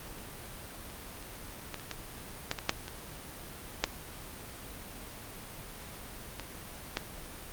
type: clicks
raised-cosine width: 0.2 ms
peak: -30 / -28 / -19 / -26 / -18 / -12 / -18 / -7 / -21 / -7 / -19 / -12 dBFS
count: 12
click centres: 0.9 / 1.226 / 1.743 / 1.797 / 1.913 / 2.514 / 2.588 / 2.694 / 2.881 / 3.84 / 6.397 / 6.971 s
effects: pink hiss -45 dBFS RMS until 7.52 s + Opus 32 kbps